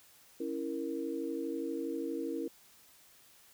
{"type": "chord", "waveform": "sine", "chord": "A# diminished", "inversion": "first", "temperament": "equal", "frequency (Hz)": [277.2, 329.6, 466.2], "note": ["C#4", "E4", "A#4"], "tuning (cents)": [0, 0, 0], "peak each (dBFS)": [-39, -37, -39], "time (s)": [0.4, 2.48], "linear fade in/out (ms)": 5, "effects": ["white hiss -61 dBFS RMS until 3.53 s"]}